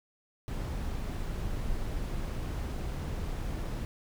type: noise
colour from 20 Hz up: brown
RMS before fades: -34 dBFS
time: 0.48-3.85 s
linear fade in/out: 0 ms
effects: none